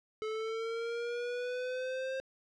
square linear sweep, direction up, 432.1 to 531 Hz, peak -35 dBFS, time 0.22-2.2 s, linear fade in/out 0 ms, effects low-pass 4000 Hz 12 dB/octave

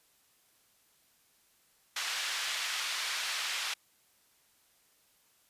white band-pass noise, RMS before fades -35 dBFS, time 1.96-3.74 s, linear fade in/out 5 ms, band 1300 to 4200 Hz, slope 12 dB/octave, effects white hiss -68 dBFS RMS until 5.49 s + resampled to 32000 Hz

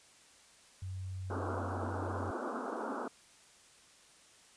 sine tone, 93.8 Hz, F#2, 24 cents sharp, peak -38 dBFS, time 0.82-2.31 s, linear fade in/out 5 ms
pink band-pass noise, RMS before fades -39 dBFS, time 1.3-3.08 s, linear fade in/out 2 ms, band 220 to 1500 Hz, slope 96 dB/octave
effects white hiss -61 dBFS RMS until 4.56 s + resampled to 22050 Hz

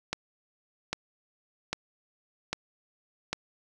click train, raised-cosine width 0.2 ms, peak -12 dBFS, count 5, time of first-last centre 0.13-3.33 s, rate 1.25 Hz, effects none

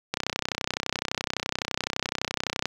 click train, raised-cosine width 0.2 ms, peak -8 dBFS, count 81, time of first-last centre 0.14-2.656 s, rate 31.8 Hz, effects high-pass 80 Hz 12 dB/octave + 8-bit

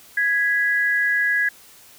sine tone pair together, 1661.2 / 1972.7 Hz, G#6 / B6, 0 / -2 cents, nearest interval minor third, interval 298 cents, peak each -18 / -23 dBFS, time 0.17-1.49 s, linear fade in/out 5 ms, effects white hiss -48 dBFS RMS until 1.98 s

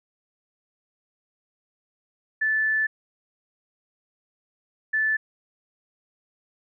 sine tone bursts at uneven times, 1749 Hz, A6, 11 cents flat, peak -20 dBFS, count 2, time 2.41-2.87 / 4.93-5.17 s, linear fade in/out 10 ms, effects none

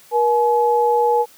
sine tone pair together, 477.1 / 850.1 Hz, A#4 / G#5, +40 / +40 cents, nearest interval minor seventh, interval 1000 cents, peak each -16 dBFS, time 0.11-1.26 s, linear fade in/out 50 ms, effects white hiss -48 dBFS RMS until 1.37 s + high-pass 80 Hz 12 dB/octave

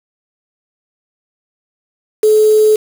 sine tone with quantisation, 429.5 Hz, A4, 42 cents flat, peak -6 dBFS, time 2.23-2.76 s, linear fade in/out 5 ms, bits 4, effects none

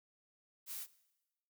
blue noise, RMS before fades -44 dBFS, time 0.66-0.87 s, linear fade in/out 50 ms, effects noise-tail reverb RT60 1.0 s tail -19 dB re dry

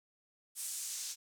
white noise with band-pass filter sweep, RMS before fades -41 dBFS, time 0.55-1.16 s, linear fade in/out 50 ms, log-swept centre 9000 to 5800 Hz, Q 1.6, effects none

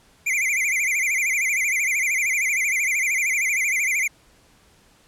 square tone with vibrato, 2217 Hz, C#7, in tune, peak -20 dBFS, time 0.26-4.08 s, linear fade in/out 10 ms, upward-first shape sine, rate 13 Hz, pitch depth 160 cents each way, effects pink hiss -56 dBFS RMS until 5.07 s + low-pass 11000 Hz 12 dB/octave

